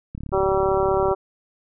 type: click train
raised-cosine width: 5 ms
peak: -20 dBFS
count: 35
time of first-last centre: 0.15-1.113 s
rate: 35.3 Hz
type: harmonic tone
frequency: 192.2 Hz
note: G3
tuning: 34 cents flat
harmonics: 2 / 3 / 4 / 5 / 6 / 7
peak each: -20 / -24 / -26 / -28 / -30 / -31 dBFS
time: 0.32-1.15 s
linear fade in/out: 20 ms
effects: none